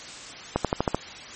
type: accelerating click train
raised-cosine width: 1 ms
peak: -7 dBFS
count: 6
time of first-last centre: 0.56-0.946 s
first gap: 87 ms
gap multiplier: 0.94
effects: white hiss -40 dBFS RMS until 1.35 s + MP3 32 kbps